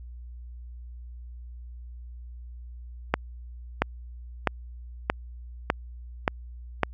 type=accelerating click train; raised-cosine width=0.5 ms; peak=-5 dBFS; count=7; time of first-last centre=3.14-6.833 s; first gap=680 ms; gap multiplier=0.96; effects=added 60 Hz sine -39 dBFS peak until 6.93 s

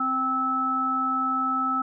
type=harmonic tone; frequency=261.1 Hz; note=C4; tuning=3 cents flat; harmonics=1 / 3 / 5; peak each=-30 / -34 / -23 dBFS; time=0-1.82 s; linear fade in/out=5 ms; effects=none

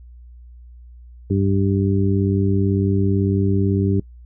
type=harmonic tone; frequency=98 Hz; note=G2; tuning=in tune; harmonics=1 / 2 / 3 / 4; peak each=-18 / -21 / -23 / -24 dBFS; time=1.3-4 s; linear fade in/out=5 ms; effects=noise-tail reverb RT60 0.1 s tail -24 dB re dry + added 60 Hz sine -39 dBFS peak until 4.25 s

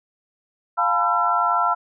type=tone cluster; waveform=sine; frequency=701 / 812 / 896 / 999 / 1348 Hz; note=F5 / G#5 / A5 / B5 / E6; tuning=+6 / -39 / +31 / +20 / +38 cents; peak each=-24 / -29 / -26 / -23 / -20 dBFS; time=0.77-1.75 s; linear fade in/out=20 ms; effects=none

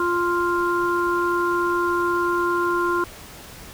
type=harmonic tone; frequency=349.2 Hz; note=F4; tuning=in tune; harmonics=1 / 3 / 4; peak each=-22 / -23 / -25 dBFS; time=0-3.04 s; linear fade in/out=2 ms; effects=pink hiss -41 dBFS RMS until 3.73 s

